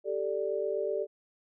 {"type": "chord", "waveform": "sine", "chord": "G suspended second", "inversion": "none", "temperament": "equal", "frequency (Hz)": [392, 440, 587.3], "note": ["G4", "A4", "D5"], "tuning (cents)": [0, 0, 0], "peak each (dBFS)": -33, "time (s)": [0.04, 1.07], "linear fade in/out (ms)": 50, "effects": []}